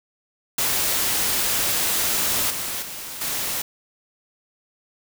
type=noise with level steps; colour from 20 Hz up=white; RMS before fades=-22 / -28 / -34 / -26 dBFS; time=0.58-3.62 s; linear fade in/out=5 ms; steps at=2.5 / 2.82 / 3.21 s; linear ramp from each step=5 ms; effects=none